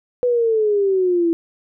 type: exponential sweep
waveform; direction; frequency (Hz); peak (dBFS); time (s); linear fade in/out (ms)
sine; down; 498.3 to 329.8; -14; 0.23-1.33; 0
effects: none